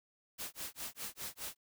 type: noise with tremolo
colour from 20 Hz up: white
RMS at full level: -41 dBFS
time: 0.38-1.57 s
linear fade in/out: 20 ms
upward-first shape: sine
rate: 4.9 Hz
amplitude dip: 100%
effects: none